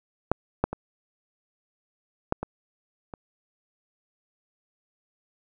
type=clicks; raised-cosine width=1 ms; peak=-6 / -7 / -17 / -8 / -16 / -23 dBFS; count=6; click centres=0.316 / 0.64 / 0.73 / 2.324 / 2.43 / 3.138 s; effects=none